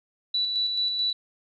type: tone with tremolo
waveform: sine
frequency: 3951 Hz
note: B7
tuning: in tune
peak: -22 dBFS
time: 0.34-1.13 s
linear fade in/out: 5 ms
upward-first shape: square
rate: 4.6 Hz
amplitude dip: 35%
effects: none